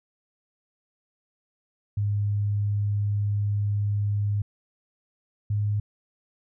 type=tone pair in turn; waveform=sine; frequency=102.7 / 103.83 Hz; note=G#2 / G#2; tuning=-19 / 0 cents; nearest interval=unison; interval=19 cents; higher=second; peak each=-22 dBFS; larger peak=neither; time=1.97-4.42 / 5.5-5.8 s; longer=first; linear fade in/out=5 ms; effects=none